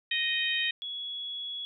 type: harmonic tone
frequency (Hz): 622.3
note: D#5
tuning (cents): 0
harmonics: 3 / 4 / 5 / 6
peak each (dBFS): -32 / -32 / -32 / -32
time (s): 0.11-0.71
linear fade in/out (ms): 5
type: tone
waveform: sine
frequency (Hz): 3365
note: G#7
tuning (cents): +22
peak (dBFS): -34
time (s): 0.82-1.65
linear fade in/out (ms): 0
effects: none